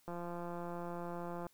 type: click train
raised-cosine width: 1 ms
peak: -30 dBFS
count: 241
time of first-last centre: 0.08-1.467 s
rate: 173 Hz
effects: white hiss -70 dBFS RMS until 1.53 s